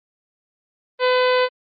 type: harmonic tone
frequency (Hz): 504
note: B4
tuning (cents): +35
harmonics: 1 / 2 / 3 / 4 / 5 / 6 / 7 / 8 / 9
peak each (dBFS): -16 / -22 / -26 / -28 / -30 / -32 / -33 / -34 / -35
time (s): 0.99-1.49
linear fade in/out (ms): 50
effects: Opus 32 kbps